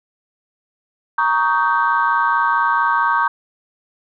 sine chord, Eb dominant seventh, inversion second, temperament just, 933.4 / 1120.1 / 1244.5 / 1555.6 Hz, Bb5 / Db6 / Eb6 / G6, +2 / +18 / 0 / -14 cents, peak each -18 / -18 / -22 / -19 dBFS, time 1.18-3.28 s, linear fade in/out 5 ms, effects tanh soft clip ceiling -4 dBFS

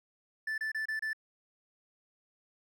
triangle tone bursts, 1757 Hz, A6, 3 cents flat, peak -30 dBFS, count 5, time 0.47-1.132 s, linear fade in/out 5 ms, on 110 ms, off 28 ms, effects none

